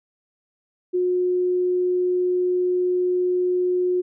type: tone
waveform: sine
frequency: 361.5 Hz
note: F#4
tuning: 40 cents flat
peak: -18 dBFS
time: 0.93-4.02 s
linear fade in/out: 20 ms
effects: none